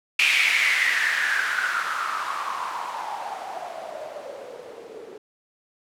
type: noise with low-pass filter sweep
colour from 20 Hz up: violet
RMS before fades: -26 dBFS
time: 0.19-5.18 s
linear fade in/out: 5 ms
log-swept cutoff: 2500 to 410 Hz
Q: 6.6
effects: none